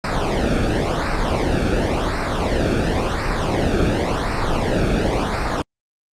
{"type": "noise with flanger", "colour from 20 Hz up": "brown", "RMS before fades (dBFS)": -19, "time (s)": [0.04, 5.62], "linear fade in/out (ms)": 2, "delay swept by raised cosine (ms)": [0.3, 1.02], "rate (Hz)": 0.93, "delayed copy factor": -0.75, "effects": ["low-pass 7000 Hz 12 dB/octave", "Opus 48 kbps"]}